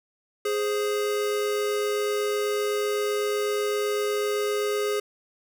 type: tone pair together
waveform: square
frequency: 415.3 / 523.2 Hz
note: G#4 / C5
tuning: 0 / 0 cents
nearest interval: major third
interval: 400 cents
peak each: -25 / -33 dBFS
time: 0.45-5 s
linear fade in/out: 5 ms
effects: none